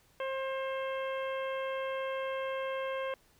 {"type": "harmonic tone", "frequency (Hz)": 532, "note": "C5", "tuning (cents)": 29, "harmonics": [1, 2, 3, 4, 5, 6], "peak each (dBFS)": [-34, -40, -44, -46, -48, -50], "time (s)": [0.2, 3.14], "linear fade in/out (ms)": 2, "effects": ["pink hiss -66 dBFS RMS until 3.39 s"]}